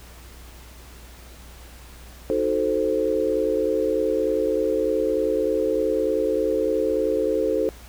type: chord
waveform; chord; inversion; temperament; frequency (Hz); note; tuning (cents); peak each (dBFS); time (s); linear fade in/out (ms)
sine; D# diminished seventh; none; equal; 311.1 / 370 / 440 / 523.3; D#4 / F#4 / A4 / C5; 0 / 0 / 0 / 0; -27 / -28 / -23 / -24; 2.3-7.69; 0
effects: added 60 Hz sine -43 dBFS peak until 7.88 s + pink hiss -47 dBFS RMS until 7.88 s